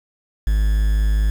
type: tone with quantisation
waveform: triangle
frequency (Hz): 52.4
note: G#1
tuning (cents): +16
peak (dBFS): -12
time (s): 0.47-1.3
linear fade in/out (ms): 0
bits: 6
effects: none